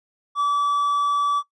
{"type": "tone", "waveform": "triangle", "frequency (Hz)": 1152, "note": "D6", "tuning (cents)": -34, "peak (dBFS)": -16, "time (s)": [0.35, 1.43], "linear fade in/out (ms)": 50, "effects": ["noise-tail reverb RT60 0.1 s tail -20 dB re dry", "resampled to 24000 Hz"]}